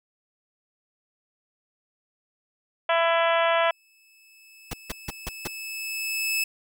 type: harmonic tone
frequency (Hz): 333.5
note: E4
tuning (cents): +20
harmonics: 2 / 3 / 4 / 5 / 6 / 7 / 8 / 9 / 10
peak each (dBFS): -22 / -26 / -28 / -30 / -32 / -33 / -34 / -35 / -36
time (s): 2.89-3.71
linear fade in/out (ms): 5
type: tone with exponential growth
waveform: sawtooth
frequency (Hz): 2610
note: E7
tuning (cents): -18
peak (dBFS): -19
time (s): 3.63-6.44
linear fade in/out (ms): 5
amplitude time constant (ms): 610
type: noise bursts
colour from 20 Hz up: pink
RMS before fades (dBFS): -30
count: 5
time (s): 4.71-5.475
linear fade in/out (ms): 5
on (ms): 25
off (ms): 160
effects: none